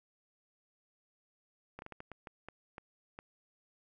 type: slowing click train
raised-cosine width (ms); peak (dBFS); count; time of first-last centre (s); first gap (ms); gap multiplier
0.5; -30; 10; 1.79-3.189; 31; 1.38
effects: none